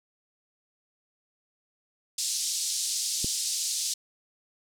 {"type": "band-pass noise", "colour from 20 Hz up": "pink", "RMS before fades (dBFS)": -30, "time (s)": [2.18, 3.94], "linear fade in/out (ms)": 5, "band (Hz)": [4400, 9400], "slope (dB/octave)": 24}
{"type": "click", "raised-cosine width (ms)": 3, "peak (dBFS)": -19, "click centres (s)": 3.245}
{"effects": []}